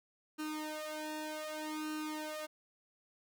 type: tone with flanger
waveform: sawtooth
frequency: 307.6 Hz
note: D#4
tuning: 20 cents flat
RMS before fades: -41 dBFS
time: 0.38-2.47 s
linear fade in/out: 20 ms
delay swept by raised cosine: 0.72 to 2.12 ms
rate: 0.65 Hz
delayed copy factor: +0.95
effects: none